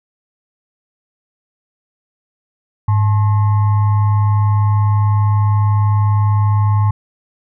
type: tone with frequency modulation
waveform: sine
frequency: 103.3 Hz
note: G#2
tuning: 9 cents flat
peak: -10 dBFS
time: 2.88-6.91 s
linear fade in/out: 5 ms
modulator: 968 Hz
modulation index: 0.34
effects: none